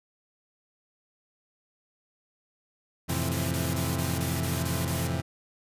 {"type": "chord", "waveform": "30% pulse", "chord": "F major seventh", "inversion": "none", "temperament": "equal", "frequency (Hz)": [87.31, 110, 130.81, 164.81], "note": ["F2", "A2", "C3", "E3"], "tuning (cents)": [0, 0, 0, 0], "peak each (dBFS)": [-29, -35, -29, -31], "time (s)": [3.08, 5.22], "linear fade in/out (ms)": 20}
{"type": "noise bursts", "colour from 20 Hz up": "white", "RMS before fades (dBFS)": -36, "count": 9, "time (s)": [3.09, 5.074], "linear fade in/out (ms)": 5, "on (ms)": 200, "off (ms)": 23}
{"effects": ["resampled to 32000 Hz"]}